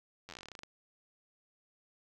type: slowing click train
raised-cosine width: 0.2 ms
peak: -29 dBFS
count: 16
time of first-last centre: 0.29-0.634 s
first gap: 10 ms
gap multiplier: 1.11
effects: none